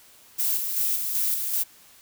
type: noise with tremolo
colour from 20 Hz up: violet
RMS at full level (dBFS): -24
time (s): 0.38-1.64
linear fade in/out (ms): 20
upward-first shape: square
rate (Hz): 2.6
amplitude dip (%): 40
effects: white hiss -53 dBFS RMS until 2.01 s